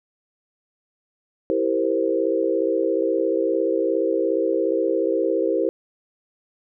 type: chord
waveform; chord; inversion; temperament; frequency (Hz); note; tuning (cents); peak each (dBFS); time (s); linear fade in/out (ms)
sine; C dominant seventh; first; equal; 329.6 / 392 / 466.2 / 523.3; E4 / G4 / Bb4 / C5; 0 / 0 / 0 / 0; -24; 1.5-5.69; 0
effects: none